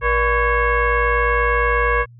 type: tone with frequency modulation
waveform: sine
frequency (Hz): 587.3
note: D5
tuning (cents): 0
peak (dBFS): -14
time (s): 0.01-2.06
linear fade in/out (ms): 50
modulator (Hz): 533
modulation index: 2.7
effects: added 119 Hz sine -41 dBFS peak until 2.19 s